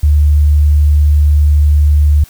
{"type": "tone", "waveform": "sine", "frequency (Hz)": 74, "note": "D2", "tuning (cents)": 14, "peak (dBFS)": -5, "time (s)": [0.03, 2.24], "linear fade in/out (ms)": 5, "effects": ["white hiss -41 dBFS RMS until 2.29 s"]}